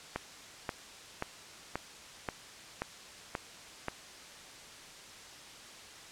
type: click train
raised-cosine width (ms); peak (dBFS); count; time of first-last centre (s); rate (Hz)
0.5; -18; 8; 0.16-3.883; 1.88
effects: white hiss -50 dBFS RMS until 6.11 s + low-pass 7000 Hz 12 dB/octave